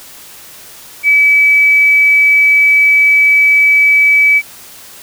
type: tone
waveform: sine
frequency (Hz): 2292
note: D7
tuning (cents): -43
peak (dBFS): -5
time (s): 1.03-4.42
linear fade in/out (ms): 50
effects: white hiss -35 dBFS RMS until 5.02 s